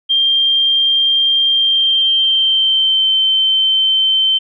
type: tone with pitch glide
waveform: sine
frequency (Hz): 3185 to 3096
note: G7 to G7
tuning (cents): +27 to -22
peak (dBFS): -10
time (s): 0.09-4.39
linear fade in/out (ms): 20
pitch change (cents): -49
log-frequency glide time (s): 1.5-3.12
effects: none